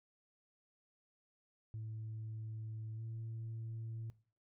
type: tone with pitch glide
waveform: sine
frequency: 110 to 112.96 Hz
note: A2 to A2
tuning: 0 to +46 cents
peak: -40 dBFS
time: 1.74-4.1 s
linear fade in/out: 0 ms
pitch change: +46 cents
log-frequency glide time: 2.95-3.02 s
effects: noise-tail reverb RT60 0.4 s tail -19 dB re dry + tanh soft clip ceiling -39 dBFS